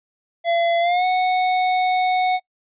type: tone with pitch glide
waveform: square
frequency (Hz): 680 to 737.3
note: F5 to F#5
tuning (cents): -46 to -6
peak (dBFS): -17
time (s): 0.44-2.4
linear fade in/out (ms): 50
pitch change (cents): +140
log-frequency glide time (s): 0.8-1.05
effects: noise-tail reverb RT60 0.1 s tail -25 dB re dry + resampled to 8000 Hz